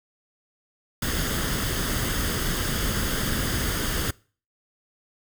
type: noise with comb filter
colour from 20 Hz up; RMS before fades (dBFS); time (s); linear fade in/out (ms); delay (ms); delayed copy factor
pink; -26; 1.02-4.11; 5; 0.61; +0.55
effects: noise-tail reverb RT60 0.4 s tail -23 dB re dry